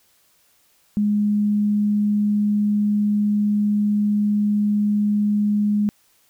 sine tone, 207.7 Hz, G#3, in tune, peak -16 dBFS, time 0.97-5.89 s, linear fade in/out 0 ms, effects white hiss -60 dBFS RMS until 6.29 s

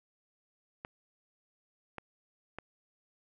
clicks, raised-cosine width 0.5 ms, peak -25 dBFS, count 3, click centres 0.849 / 1.983 / 2.586 s, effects none

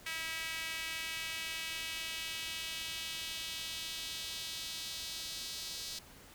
sawtooth tone with high-pass filter sweep, 323.8 Hz, E4, 31 cents flat, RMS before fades -41 dBFS, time 0.06-5.99 s, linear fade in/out 5 ms, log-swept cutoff 2100 to 4300 Hz, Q 2, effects pink hiss -56 dBFS RMS until 6.34 s

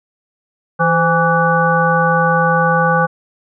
harmonic tone with a mistuned harmonic, 164.81 Hz, E3, in tune, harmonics 1 / 3 / 5 / 7 / 9, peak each -17 / -17 / -17 / -17 / -17 dBFS, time 0.79-3.07 s, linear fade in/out 20 ms, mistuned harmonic 3, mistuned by +67 cents, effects none

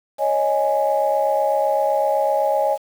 sine chord, C# suspended second, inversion none, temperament equal, 554.4 / 622.3 / 830.6 Hz, C#5 / D#5 / G#5, 0 / 0 / 0 cents, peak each -20 dBFS, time 0.18-2.78 s, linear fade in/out 50 ms, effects tanh soft clip ceiling -7 dBFS + 7-bit

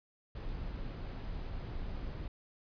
brown noise, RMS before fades -40 dBFS, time 0.35-2.28 s, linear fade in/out 5 ms, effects resampled to 11025 Hz

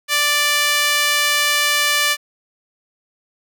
sawtooth tone with high-pass filter, 587.3 Hz, D5, in tune, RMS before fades -17 dBFS, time 0.08-2.17 s, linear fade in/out 50 ms, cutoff 1900 Hz, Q 1.1, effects none

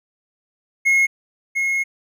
triangle tone pair in turn, 2163 / 2163 Hz, C#7 / C#7, -43 / -43 cents, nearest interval unison, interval 0 cents, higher neither, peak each -11 / -16 dBFS, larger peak first, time 0.85-1.07 / 1.55-1.84 s, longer second, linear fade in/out 20 ms, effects none

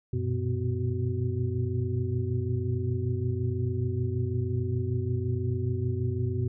sine tone cluster, 93.3 / 119.8 / 125.2 / 250.1 / 374.1 Hz, F#2 / A#2 / B2 / B3 / F#4, +15 / +48 / +24 / +22 / +19 cents, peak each -30 / -29 / -37 / -38 / -35 dBFS, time 0.13-6.48 s, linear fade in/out 5 ms, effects none

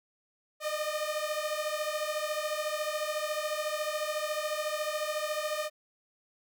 sawtooth beating tone pair, 602 / 616 Hz, D5 / D#5, +43 / -17 cents, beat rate 14 Hz, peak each -30 dBFS, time 0.6-5.7 s, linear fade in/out 50 ms, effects none

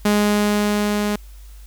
sawtooth tone with level ramp, 207.7 Hz, G#3, in tune, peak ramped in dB -10 to -15 dBFS, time 0.05-1.16 s, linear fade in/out 5 ms, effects added 50 Hz sine -37 dBFS peak until 1.66 s + white hiss -52 dBFS RMS until 1.66 s

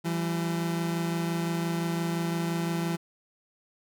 30% pulse tone pair together, 168.09 / 193.9 Hz, E3 / G3, +34 / -19 cents, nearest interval major second, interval 247 cents, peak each -25 / -33 dBFS, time 0.04-2.97 s, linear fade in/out 20 ms, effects none

